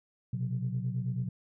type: tone cluster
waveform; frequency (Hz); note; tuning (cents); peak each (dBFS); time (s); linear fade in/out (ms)
sine; 122.5 / 131.7 / 182.2; B2 / C3 / F#3; -14 / +12 / -26; -32 / -34 / -36; 0.33-1.29; 5
effects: tanh soft clip ceiling -22 dBFS